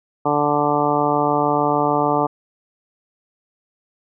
harmonic tone, 146.83 Hz, D3, in tune, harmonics 1 / 2 / 3 / 4 / 5 / 6 / 7 / 8, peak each -28 / -23 / -23 / -24 / -22 / -22 / -27 / -24 dBFS, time 0.25-2.27 s, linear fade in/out 10 ms, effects none

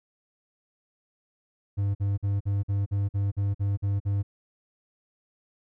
triangle tone bursts, 100 Hz, G2, 35 cents sharp, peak -21 dBFS, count 11, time 1.77-4.23 s, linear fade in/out 20 ms, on 180 ms, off 48 ms, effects none

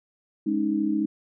sine chord, Ab suspended fourth, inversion none, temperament equal, 207.7 / 277.2 / 311.1 Hz, Ab3 / Db4 / Eb4, 0 / 0 / 0 cents, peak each -27 / -29 / -24 dBFS, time 0.46-1.06 s, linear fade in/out 10 ms, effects none

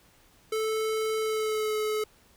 square tone with pitch glide, 437.9 to 428.9 Hz, A4 to A4, -8 to -44 cents, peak -27 dBFS, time 0.52-2.04 s, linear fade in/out 5 ms, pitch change -36 cents, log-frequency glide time 1.19-1.76 s, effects pink hiss -60 dBFS RMS until 2.36 s

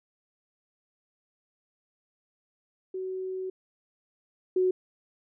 sine tone pair in turn, 374.9 / 369.5 Hz, F#4 / F#4, +23 / -2 cents, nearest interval unison, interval 25 cents, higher first, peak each -31 / -21 dBFS, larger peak second, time 2.94-3.5 / 4.56-4.71 s, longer first, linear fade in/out 5 ms, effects none

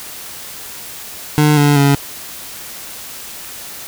25% pulse tone with pitch steps, 150 / 145.39 / 140.93 Hz, D3 / D3 / C#3, +37 / -17 / +29 cents, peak -5 dBFS, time 1.38-1.95 s, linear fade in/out 0 ms, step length 190 ms, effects white hiss -31 dBFS RMS until 3.87 s

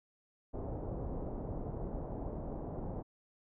pink low-pass noise, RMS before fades -40 dBFS, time 0.53-3.03 s, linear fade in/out 20 ms, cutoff 750 Hz, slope 24 dB/octave, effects none

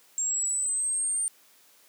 sine linear sweep, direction up, 7470 to 8870 Hz, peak -25 dBFS, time 0.18-1.28 s, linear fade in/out 0 ms, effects white hiss -59 dBFS RMS until 1.88 s + high-pass 200 Hz 12 dB/octave

